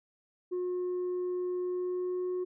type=tone with pitch glide; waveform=sine; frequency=360.8 to 363.7 Hz; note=F#4 to F#4; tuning=-44 to -30 cents; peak=-28 dBFS; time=0.51-2.45 s; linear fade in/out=20 ms; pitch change=+14 cents; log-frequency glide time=1.62-2.3 s; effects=tanh soft clip ceiling -29 dBFS